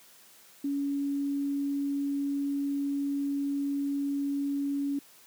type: tone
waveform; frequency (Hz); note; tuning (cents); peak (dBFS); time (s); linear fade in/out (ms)
sine; 281.4; C#4; +26; -27; 0.64-4.99; 5
effects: white hiss -56 dBFS RMS until 5.26 s + high-pass 150 Hz 12 dB/octave